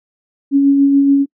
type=tone with tremolo; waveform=sine; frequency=278.5 Hz; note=C#4; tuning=8 cents sharp; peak=-6 dBFS; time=0.51-1.26 s; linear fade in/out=50 ms; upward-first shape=sine; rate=7 Hz; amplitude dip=30%; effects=noise-tail reverb RT60 0.1 s tail -25 dB re dry